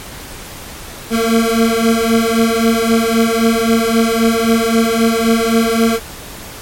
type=beating tone pair; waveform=25% pulse; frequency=225.7 / 229.5 Hz; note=A3 / A#3; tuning=+44 / -27 cents; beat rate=3.8 Hz; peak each=-10 dBFS; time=1.1-6 s; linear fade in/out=50 ms; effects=pink hiss -31 dBFS RMS until 6.61 s + MP3 64 kbps